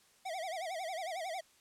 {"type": "tone with vibrato", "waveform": "square", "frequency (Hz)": 698.5, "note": "F5", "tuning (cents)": 0, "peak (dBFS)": -38, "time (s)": [0.25, 1.41], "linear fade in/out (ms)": 10, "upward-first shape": "sine", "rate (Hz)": 11, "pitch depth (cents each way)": 180, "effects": ["white hiss -66 dBFS RMS until 1.6 s", "low-pass 10000 Hz 12 dB/octave"]}